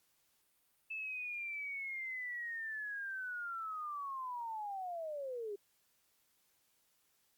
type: linear sweep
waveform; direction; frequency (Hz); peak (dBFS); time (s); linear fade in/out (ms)
sine; down; 2634 to 392.5; -39; 0.9-5.56; 10
effects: white hiss -75 dBFS RMS until 7.37 s + Opus 48 kbps